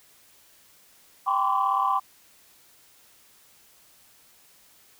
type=tone cluster; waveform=sine; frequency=786 / 1012 / 1049 / 1151 Hz; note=G5 / B5 / C6 / D6; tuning=+4 / +42 / +4 / -35 cents; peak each=-26 / -26 / -27 / -25 dBFS; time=1.26-2 s; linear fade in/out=20 ms; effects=tanh soft clip ceiling -12 dBFS + white hiss -57 dBFS RMS until 4.99 s